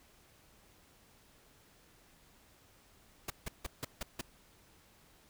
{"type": "noise bursts", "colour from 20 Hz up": "pink", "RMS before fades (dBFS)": -38, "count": 6, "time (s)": [3.28, 4.212], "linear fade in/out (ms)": 5, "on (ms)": 22, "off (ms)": 160, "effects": ["pink hiss -64 dBFS RMS until 5.29 s"]}